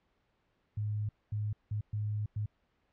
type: tone bursts at uneven times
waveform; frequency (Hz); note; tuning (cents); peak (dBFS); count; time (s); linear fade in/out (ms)
sine; 105.4; G#2; +26; -31; 5; 0.77-1.09 / 1.32-1.53 / 1.71-1.81 / 1.93-2.26 / 2.36-2.46; 5
effects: pink hiss -75 dBFS RMS until 2.92 s + low-pass 3000 Hz 12 dB/octave